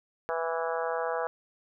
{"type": "harmonic tone with a mistuned harmonic", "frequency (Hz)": 164.81, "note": "E3", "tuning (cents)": 0, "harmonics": [3, 4, 5, 6, 7, 8, 9, 10], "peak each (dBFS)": [-32, -34, -36, -38, -39, -40, -41, -42], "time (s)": [0.29, 1.27], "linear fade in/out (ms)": 0, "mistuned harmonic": 9, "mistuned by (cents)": -17, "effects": []}